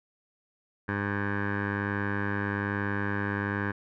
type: tone with low-pass filter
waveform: 15% pulse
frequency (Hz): 101.2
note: G#2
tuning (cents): -44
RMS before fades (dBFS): -30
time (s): 0.88-3.72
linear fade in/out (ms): 10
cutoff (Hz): 1600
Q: 5.3
effects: none